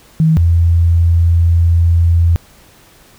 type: tone pair in turn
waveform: sine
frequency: 159.5 / 84.49 Hz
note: D#3 / E2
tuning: +43 / +43 cents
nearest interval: major seventh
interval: 1100 cents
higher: first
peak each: -7 dBFS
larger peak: neither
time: 0.2-0.37 / 0.37-2.36 s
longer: second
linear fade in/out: 0 ms
effects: pink hiss -45 dBFS RMS until 3.18 s